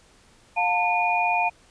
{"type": "tone cluster", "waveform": "sine", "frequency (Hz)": [709, 894, 2446], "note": ["F5", "A5", "D#7"], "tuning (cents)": [26, 27, -30], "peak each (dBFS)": -24, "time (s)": [0.56, 1.5], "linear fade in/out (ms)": 20, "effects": ["pink hiss -56 dBFS RMS until 1.7 s", "resampled to 22050 Hz"]}